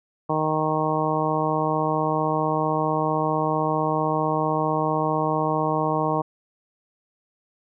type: harmonic tone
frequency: 155.56 Hz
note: D#3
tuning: in tune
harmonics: 1 / 2 / 3 / 4 / 5 / 6 / 7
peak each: -28 / -28 / -28 / -28 / -28 / -28 / -28 dBFS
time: 0.29-6.22 s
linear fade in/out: 10 ms
effects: none